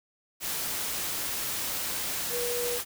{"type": "tone in noise", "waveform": "sine", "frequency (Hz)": 483.2, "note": "B4", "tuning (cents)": -38, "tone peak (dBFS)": -30, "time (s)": [2.3, 2.8], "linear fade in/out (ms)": 50, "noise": "white", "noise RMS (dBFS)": -32, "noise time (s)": [0.4, 2.85], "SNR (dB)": -1, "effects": []}